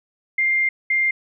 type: tone bursts at uneven times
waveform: sine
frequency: 2106 Hz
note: C7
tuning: 11 cents sharp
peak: -16 dBFS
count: 2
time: 0.38-0.69 / 0.9-1.11 s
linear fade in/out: 5 ms
effects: none